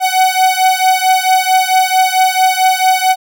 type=beating tone pair; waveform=45% pulse; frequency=747 / 751.5 Hz; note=F#5 / F#5; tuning=+16 / +27 cents; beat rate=4.5 Hz; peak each=-12 dBFS; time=0-3.16 s; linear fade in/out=50 ms; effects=none